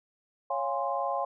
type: chord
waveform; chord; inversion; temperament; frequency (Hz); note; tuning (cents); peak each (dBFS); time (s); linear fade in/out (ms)
sine; Db major seventh; none; equal with one note detuned; 554.4 / 698.5 / 820.1 / 1046.5; Db5 / F5 / Ab5 / C6; 0 / 0 / -22 / 0; -33; 0.5-1.25; 5
effects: none